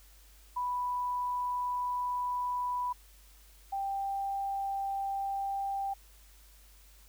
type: tone pair in turn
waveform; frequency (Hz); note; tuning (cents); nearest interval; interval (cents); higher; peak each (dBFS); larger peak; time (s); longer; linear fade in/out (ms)
sine; 987.8 / 787.6; B5 / G5; 0 / +8; major third; 392; first; -30 / -31; first; 0.56-2.93 / 3.72-5.94; first; 10
effects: added 50 Hz sine -56 dBFS peak until 7.08 s + white hiss -61 dBFS RMS until 7.08 s